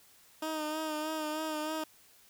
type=tone with vibrato; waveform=15% pulse; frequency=310 Hz; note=D#4; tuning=6 cents flat; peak=-27 dBFS; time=0.42-1.84 s; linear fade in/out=5 ms; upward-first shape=sine; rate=3.2 Hz; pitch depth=35 cents each way; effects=white hiss -61 dBFS RMS until 2.29 s